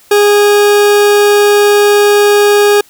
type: tone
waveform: 40% pulse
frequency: 411.7 Hz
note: G#4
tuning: 15 cents flat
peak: -4 dBFS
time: 0.11-2.81 s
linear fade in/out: 5 ms
effects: white hiss -44 dBFS RMS until 2.89 s